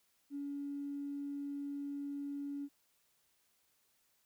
triangle tone with tanh clipping, 283.6 Hz, C#4, 40 cents sharp, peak -38 dBFS, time 0.3-2.69 s, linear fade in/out 50 ms, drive 2 dB, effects white hiss -75 dBFS RMS until 4.25 s

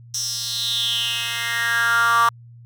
10% pulse tone with high-pass filter sweep, 233.1 Hz, A#3, in tune, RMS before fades -21 dBFS, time 0.14-2.29 s, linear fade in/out 2 ms, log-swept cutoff 5800 to 1100 Hz, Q 5.8, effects added 118 Hz sine -41 dBFS peak until 2.65 s

